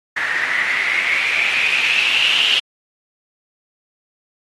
blue noise with low-pass filter sweep, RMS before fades -18 dBFS, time 0.16-2.6 s, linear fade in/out 10 ms, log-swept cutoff 1800 to 3000 Hz, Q 9.1, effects AAC 32 kbps

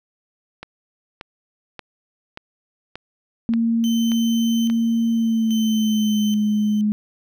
click train, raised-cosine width 0.3 ms, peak -17 dBFS, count 8, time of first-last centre 0.63-4.7 s, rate 1.72 Hz
sine tone with pitch glide, 229.8 to 210.7 Hz, A#3 to G#3, -25 to +25 cents, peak -16 dBFS, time 3.49-6.92 s, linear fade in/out 0 ms, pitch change -150 cents, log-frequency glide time 5.11-6.22 s
30% pulse tone with tremolo, 3072 Hz, G7, 36 cents flat, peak -26 dBFS, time 3.84-6.81 s, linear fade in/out 0 ms, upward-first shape square, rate 0.6 Hz, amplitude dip 75%
effects none

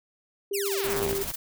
sine tone with vibrato, 396.6 Hz, G4, 20 cents sharp, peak -27 dBFS, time 0.51-1.23 s, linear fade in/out 5 ms, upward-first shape square, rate 2.7 Hz, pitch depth 12 cents each way
5% pulse exponential sweep, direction down, 3099 to 38.89 Hz, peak -20 dBFS, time 0.53-1.16 s, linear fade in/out 20 ms
blue noise with tremolo, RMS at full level -32 dBFS, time 0.65-1.36 s, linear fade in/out 10 ms, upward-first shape square, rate 16 Hz, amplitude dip 70%
pink noise, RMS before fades -37 dBFS, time 0.84-1.32 s, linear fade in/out 5 ms
effects none

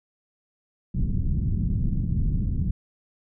pink low-pass noise, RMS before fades -24 dBFS, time 0.94-2.71 s, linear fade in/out 5 ms, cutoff 200 Hz, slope 24 dB/octave, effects none

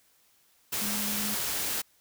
sine tone in noise, 207.7 Hz, G#3, in tune, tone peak -35 dBFS, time 0.81-1.35 s, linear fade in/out 10 ms, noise white, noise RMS -31 dBFS, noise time 0.72-1.82 s, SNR -7 dB, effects white hiss -65 dBFS RMS until 2 s

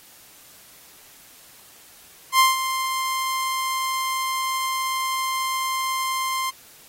sawtooth tone with ADSR envelope, 1050 Hz, C6, 6 cents sharp, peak -8 dBFS, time 2.32-6.51 s, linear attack 73 ms, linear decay 160 ms, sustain -11 dB, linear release 19 ms, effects white hiss -49 dBFS RMS until 6.88 s + AAC 48 kbps

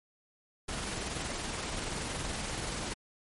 pink noise with amplitude modulation, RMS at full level -35 dBFS, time 0.68-2.94 s, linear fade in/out 10 ms, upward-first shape sine, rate 21.1 Hz, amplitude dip 30%, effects MP3 48 kbps

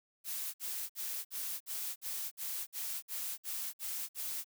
blue noise bursts, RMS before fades -39 dBFS, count 12, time 0.24-4.445 s, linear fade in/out 50 ms, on 300 ms, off 55 ms, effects none

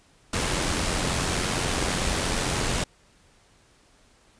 pink noise with amplitude modulation, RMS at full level -24 dBFS, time 0.33-2.84 s, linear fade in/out 5 ms, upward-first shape sine, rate 89 Hz, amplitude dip 40%, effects pink hiss -59 dBFS RMS until 4.39 s + resampled to 22050 Hz

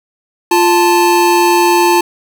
square tone pair together, 349.2 / 880 Hz, F4 / A5, 0 / 0 cents, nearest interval octave + major third, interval 1600 cents, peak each -11 dBFS, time 0.51-2.01 s, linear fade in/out 5 ms, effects none

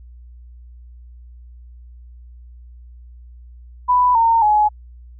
sine tone with pitch steps, 992 / 914.9 / 843.9 Hz, B5 / A#5 / G#5, +7 / -33 / +27 cents, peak -11 dBFS, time 3.88-4.69 s, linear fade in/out 20 ms, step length 270 ms, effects added 60 Hz sine -38 dBFS peak until 5.19 s

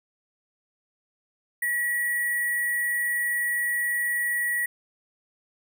sine tone with sample-and-hold, 1922 Hz, B6, 48 cents flat, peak -23 dBFS, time 1.62-4.66 s, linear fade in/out 5 ms, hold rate 11025 Hz, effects none

